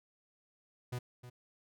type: tone with echo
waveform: 45% pulse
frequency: 123.47 Hz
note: B2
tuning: in tune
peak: -36 dBFS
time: 0.92-0.99 s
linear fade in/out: 10 ms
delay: 310 ms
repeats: 1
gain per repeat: -12 dB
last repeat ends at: 1.3 s
effects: none